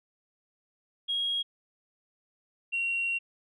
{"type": "tone pair in turn", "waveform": "sine", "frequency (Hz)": [3283, 2746], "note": ["G#7", "F7"], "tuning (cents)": [-21, -30], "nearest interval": "minor third", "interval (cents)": 309, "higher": "first", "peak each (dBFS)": -26, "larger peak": "neither", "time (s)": [[1.08, 1.43], [2.72, 3.19]], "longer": "second", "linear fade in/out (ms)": 20, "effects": ["tanh soft clip ceiling -22 dBFS"]}